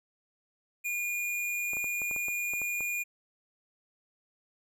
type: tone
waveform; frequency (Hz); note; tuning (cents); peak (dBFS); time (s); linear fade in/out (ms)
square; 2430; D#7; -42; -31; 0.84-3.04; 20
type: clicks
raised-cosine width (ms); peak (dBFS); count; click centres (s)
1; -30; 10; 1.734 / 1.769 / 1.843 / 2.018 / 2.112 / 2.163 / 2.284 / 2.536 / 2.617 / 2.807
effects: none